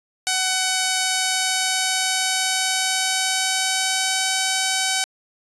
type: tone with pitch glide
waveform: 5% pulse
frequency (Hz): 751 to 760.6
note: F#5 to F#5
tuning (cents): +26 to +48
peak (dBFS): -7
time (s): 0.27-5.04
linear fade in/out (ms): 0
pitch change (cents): +22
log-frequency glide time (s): 0.99-4.41
effects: resampled to 24000 Hz